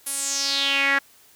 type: tone with band-pass filter sweep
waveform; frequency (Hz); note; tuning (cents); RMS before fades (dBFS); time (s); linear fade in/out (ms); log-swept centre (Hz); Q
sawtooth; 277.2; C#4; 0; -23; 0.06-0.99; 10; 11000 to 1700; 4.4
effects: white hiss -54 dBFS RMS until 1.35 s